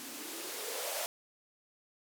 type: noise with band-pass filter sweep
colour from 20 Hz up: violet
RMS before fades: -40 dBFS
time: 0-1.06 s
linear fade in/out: 0 ms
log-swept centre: 240 to 660 Hz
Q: 5.9
effects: none